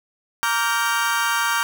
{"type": "chord", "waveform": "35% pulse", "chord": "G minor seventh", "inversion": "first", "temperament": "equal with one note detuned", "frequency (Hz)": [932.3, 1157.8, 1396.9, 1568], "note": ["Bb5", "D6", "F6", "G6"], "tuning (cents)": [0, -25, 0, 0], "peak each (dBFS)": -23, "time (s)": [0.43, 1.63], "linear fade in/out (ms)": 0, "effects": []}